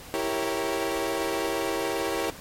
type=chord; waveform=30% pulse; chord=E diminished seventh; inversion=none; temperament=equal; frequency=329.6 / 392 / 466.2 / 554.4 Hz; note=E4 / G4 / Bb4 / Db5; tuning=0 / 0 / 0 / 0 cents; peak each=-29 / -29 / -29 / -30 dBFS; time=0.14-2.3 s; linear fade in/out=0 ms; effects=pink hiss -45 dBFS RMS until 2.4 s + AAC 48 kbps